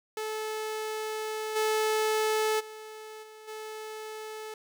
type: tone with level steps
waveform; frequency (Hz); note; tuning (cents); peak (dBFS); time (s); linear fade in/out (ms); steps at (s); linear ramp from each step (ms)
sawtooth; 433.8; A4; -25; -28 / -21 / -38 / -43 / -34; 0.17-4.54; 2; 1.55 / 2.59 / 3.22 / 3.47; 20
effects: none